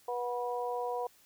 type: harmonic tone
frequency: 243.8 Hz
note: B3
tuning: 22 cents flat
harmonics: 2 / 3 / 4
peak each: -35 / -37 / -38 dBFS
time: 0.08-1.07 s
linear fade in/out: 5 ms
effects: white hiss -63 dBFS RMS until 1.25 s